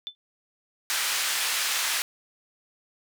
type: tone with exponential decay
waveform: sine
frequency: 3520 Hz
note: A7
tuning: in tune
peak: -27 dBFS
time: 0.07-0.15 s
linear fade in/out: 0 ms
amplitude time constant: 17 ms
type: band-pass noise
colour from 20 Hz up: pink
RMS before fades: -27 dBFS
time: 0.9-2.02 s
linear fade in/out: 0 ms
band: 1600 to 13000 Hz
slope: 12 dB/octave
effects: none

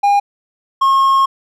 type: tone pair in turn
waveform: triangle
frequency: 810 / 1081.2 Hz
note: G#5 / C#6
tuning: -43 / -44 cents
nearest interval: perfect fourth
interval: 499 cents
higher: second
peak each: -7 dBFS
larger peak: neither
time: 0.03-0.2 / 0.81-1.26 s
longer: second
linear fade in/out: 10 ms
effects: none

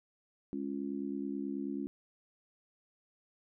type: harmonic tone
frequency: 69.3 Hz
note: C#2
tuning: in tune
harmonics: 3 / 4 / 5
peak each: -40 / -37 / -42 dBFS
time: 0.53-1.87 s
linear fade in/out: 0 ms
effects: none

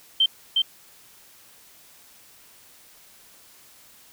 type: tone with echo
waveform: sine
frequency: 3127 Hz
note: G7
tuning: 5 cents flat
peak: -15 dBFS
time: 0.2-0.26 s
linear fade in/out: 5 ms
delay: 360 ms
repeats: 1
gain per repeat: -2 dB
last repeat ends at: 0.62 s
effects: white hiss -52 dBFS RMS until 4.12 s

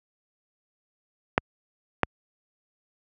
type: clicks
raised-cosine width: 0.5 ms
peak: -3 dBFS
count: 2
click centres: 1.379 / 2.033 s
effects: high-pass 60 Hz 12 dB/octave

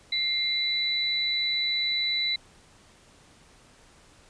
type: tone pair together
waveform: sine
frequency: 2103 / 3970 Hz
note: C7 / B7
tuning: +8 / +8 cents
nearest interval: major seventh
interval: 1100 cents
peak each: -30 / -25 dBFS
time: 0.12-2.36 s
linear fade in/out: 5 ms
effects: pink hiss -56 dBFS RMS until 4.29 s + resampled to 22050 Hz

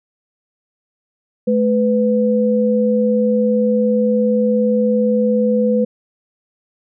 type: tone pair together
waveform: sine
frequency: 215.5 / 498.2 Hz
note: A3 / B4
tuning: -36 / +15 cents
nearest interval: octave + minor third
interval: 1451 cents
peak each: -15 dBFS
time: 1.47-5.85 s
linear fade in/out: 10 ms
effects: none

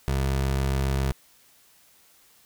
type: tone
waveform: 25% pulse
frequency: 67.3 Hz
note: C2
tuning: 49 cents sharp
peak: -19 dBFS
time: 0.08-1.12 s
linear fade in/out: 0 ms
effects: white hiss -58 dBFS RMS until 2.45 s

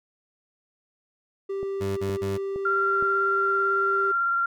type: tone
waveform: triangle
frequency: 392 Hz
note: G4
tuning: in tune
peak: -25 dBFS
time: 1.49-4.12 s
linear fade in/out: 10 ms
type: click train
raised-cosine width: 2 ms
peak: -24 dBFS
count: 4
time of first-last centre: 1.63-3.025 s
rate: 2.15 Hz
type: tone bursts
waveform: 25% pulse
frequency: 98 Hz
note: G2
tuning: in tune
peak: -25 dBFS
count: 3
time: 1.8-2.38 s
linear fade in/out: 20 ms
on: 170 ms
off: 35 ms
type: tone with vibrato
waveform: sine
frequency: 1379 Hz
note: F6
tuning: 22 cents flat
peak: -21 dBFS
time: 2.65-4.46 s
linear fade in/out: 5 ms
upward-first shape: square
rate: 18 Hz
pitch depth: 10 cents each way
effects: none

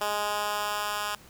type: tone with high-pass filter sweep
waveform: 10% pulse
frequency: 207.6 Hz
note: G#3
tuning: in tune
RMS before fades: -30 dBFS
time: 0.01-1.15 s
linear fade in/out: 2 ms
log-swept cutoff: 640 to 1200 Hz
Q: 1
effects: pink hiss -53 dBFS RMS until 1.29 s

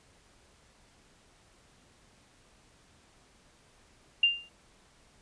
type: tone with exponential decay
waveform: sine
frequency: 2794 Hz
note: F7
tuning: in tune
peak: -17 dBFS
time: 4.23-4.49 s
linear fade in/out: 5 ms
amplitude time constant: 56 ms
effects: pink hiss -62 dBFS RMS until 5.21 s + resampled to 22050 Hz

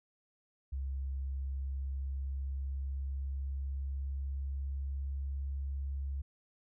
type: tone with pitch glide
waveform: sine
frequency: 67.4 to 68.82 Hz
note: C#2 to C#2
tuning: -48 to -12 cents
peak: -34 dBFS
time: 0.72-6.22 s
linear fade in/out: 10 ms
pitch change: +36 cents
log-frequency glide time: 1.19-5.45 s
effects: none

